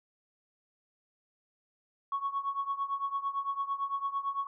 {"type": "tone with tremolo", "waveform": "sine", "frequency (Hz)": 1108.7, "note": "C#6", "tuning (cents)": 0, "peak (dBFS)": -26, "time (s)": [2.12, 4.47], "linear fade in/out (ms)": 2, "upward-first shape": "triangle", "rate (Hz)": 8.9, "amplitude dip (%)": 90, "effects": ["tanh soft clip ceiling -24 dBFS"]}